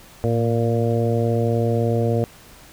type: harmonic tone with a mistuned harmonic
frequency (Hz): 116.54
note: A#2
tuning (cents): 0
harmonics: 1 / 2 / 3 / 4 / 5 / 6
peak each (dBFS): -20 / -25 / -28 / -23 / -27 / -31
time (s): 0.24-2.24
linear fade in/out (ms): 0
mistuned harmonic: 1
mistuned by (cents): -47
effects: pink hiss -46 dBFS RMS until 2.72 s